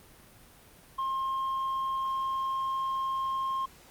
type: tone with tanh clipping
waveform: sine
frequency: 1065 Hz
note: C6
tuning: 30 cents sharp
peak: -29 dBFS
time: 0.98-3.66 s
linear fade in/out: 10 ms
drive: 2 dB
effects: pink hiss -55 dBFS RMS until 3.9 s + Opus 32 kbps